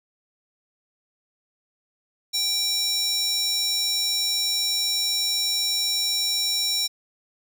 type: tone with high-pass filter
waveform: square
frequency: 784 Hz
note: G5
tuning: in tune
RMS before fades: -24 dBFS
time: 2.33-6.88 s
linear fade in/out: 20 ms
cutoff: 4700 Hz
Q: 9.4
effects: none